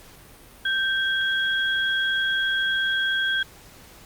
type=tone pair together; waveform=sine; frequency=1568 / 3305 Hz; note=G6 / G#7; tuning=0 / -9 cents; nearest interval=octave + minor second; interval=1291 cents; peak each=-22 / -26 dBFS; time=0.65-3.43 s; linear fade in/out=5 ms; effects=pink hiss -48 dBFS RMS until 4.05 s + Opus 48 kbps